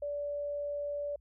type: tone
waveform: sine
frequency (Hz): 579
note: D5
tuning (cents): -25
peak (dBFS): -33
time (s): 0.02-1.16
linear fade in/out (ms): 5
effects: added 60 Hz sine -60 dBFS peak until 1.2 s